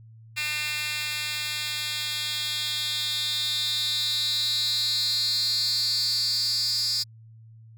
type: tone with high-pass filter sweep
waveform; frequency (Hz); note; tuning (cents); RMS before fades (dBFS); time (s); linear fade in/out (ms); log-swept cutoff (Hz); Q
10% pulse; 301; D4; +43; -27; 0.36-7.04; 20; 2700 to 4900; 7.8
effects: added 112 Hz sine -46 dBFS peak until 7.77 s